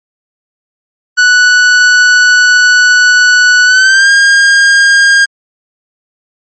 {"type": "tone with pitch glide", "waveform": "45% pulse", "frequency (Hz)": [1480, 1614], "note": ["F#6", "G#6"], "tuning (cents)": [0, -50], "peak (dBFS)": -3, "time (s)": [1.17, 5.26], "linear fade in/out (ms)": 20, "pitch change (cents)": 150, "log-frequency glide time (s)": [3.65, 4.1], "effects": ["low-pass 10000 Hz 12 dB/octave", "MP3 32 kbps"]}